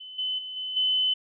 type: tone with level steps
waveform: sine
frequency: 3029 Hz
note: F#7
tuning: 40 cents sharp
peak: -39 / -26 / -34 / -30 / -21 dBFS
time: 0-1.14 s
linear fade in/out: 10 ms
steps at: 0.18 / 0.38 / 0.56 / 0.76 s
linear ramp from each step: 10 ms
effects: none